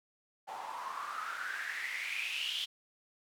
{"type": "noise with band-pass filter sweep", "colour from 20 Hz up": "white", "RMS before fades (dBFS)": -39, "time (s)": [0.47, 2.66], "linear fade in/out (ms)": 20, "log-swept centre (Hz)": [800, 3300], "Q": 7.7, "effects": []}